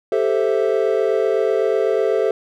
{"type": "chord", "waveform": "triangle", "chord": "A minor seventh", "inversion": "third", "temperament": "equal", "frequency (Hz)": [392, 440, 523.3, 659.3], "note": ["G4", "A4", "C5", "E5"], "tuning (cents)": [0, 0, 0, 0], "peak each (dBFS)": [-19, -17, -20, -22], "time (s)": [0.12, 2.31], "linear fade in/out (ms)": 2, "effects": []}